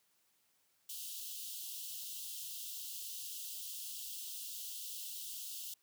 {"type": "high-pass noise", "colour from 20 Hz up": "white", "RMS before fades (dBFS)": -45, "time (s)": [0.89, 5.74], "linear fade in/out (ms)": 5, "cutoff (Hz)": 2800, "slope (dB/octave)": 96, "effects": ["white hiss -75 dBFS RMS until 5.82 s", "high-pass 80 Hz 12 dB/octave"]}